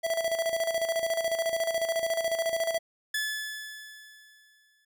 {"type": "tone with tremolo", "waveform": "square", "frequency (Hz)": 660, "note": "E5", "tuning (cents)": 2, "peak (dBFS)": -25, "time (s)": [0.03, 2.79], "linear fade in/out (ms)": 20, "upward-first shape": "square", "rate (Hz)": 14, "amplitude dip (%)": 60}
{"type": "tone with exponential decay", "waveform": "sawtooth", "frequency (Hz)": 1724, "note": "A6", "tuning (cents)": -36, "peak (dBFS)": -23, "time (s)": [3.14, 4.85], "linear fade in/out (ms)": 5, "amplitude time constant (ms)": 370}
{"effects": []}